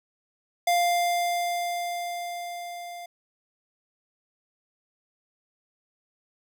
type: tone with level ramp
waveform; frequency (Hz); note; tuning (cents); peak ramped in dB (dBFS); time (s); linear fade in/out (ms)
square; 698.5; F5; 0; -20 to -38; 0.67-3.06; 5
effects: none